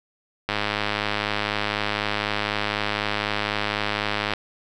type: click train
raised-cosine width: 0.3 ms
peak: -7 dBFS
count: 401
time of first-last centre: 0.49-4.336 s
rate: 104 Hz
effects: none